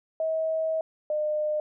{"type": "tone pair in turn", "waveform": "sine", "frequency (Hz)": [640, 606.4], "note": ["D#5", "D#5"], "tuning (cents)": [49, -45], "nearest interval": "minor second", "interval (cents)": 94, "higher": "first", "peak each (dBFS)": -24, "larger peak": "neither", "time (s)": [[0.2, 0.81], [1.1, 1.6]], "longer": "first", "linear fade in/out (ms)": 2, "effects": []}